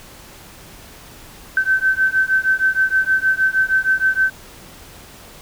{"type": "beating tone pair", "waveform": "sine", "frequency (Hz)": [1537, 1543.4], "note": ["G6", "G6"], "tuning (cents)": [-35, -27], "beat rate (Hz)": 6.4, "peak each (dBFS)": -17, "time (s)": [1.57, 4.3], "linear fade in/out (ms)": 2, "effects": ["pink hiss -41 dBFS RMS until 5.41 s"]}